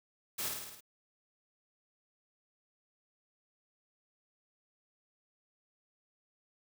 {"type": "noise with echo", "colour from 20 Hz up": "white", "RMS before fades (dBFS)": -37, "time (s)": [0.38, 0.49], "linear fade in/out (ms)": 10, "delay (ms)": 53, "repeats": 6, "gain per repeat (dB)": -3, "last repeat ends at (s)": 0.808, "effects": []}